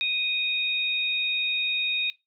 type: tone pair together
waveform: sine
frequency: 2489 / 3729 Hz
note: D#7 / A#7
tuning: 0 / 0 cents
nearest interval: perfect fifth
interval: 700 cents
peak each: -26 dBFS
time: 0.01-2.1 s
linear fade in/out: 0 ms
effects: noise-tail reverb RT60 0.2 s tail -21 dB re dry